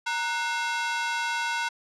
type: ring-modulated tone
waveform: sawtooth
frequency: 1206 Hz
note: D6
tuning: 46 cents sharp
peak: -19 dBFS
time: 0.06-1.69 s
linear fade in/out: 10 ms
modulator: 275 Hz
effects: low-pass 6000 Hz 12 dB/octave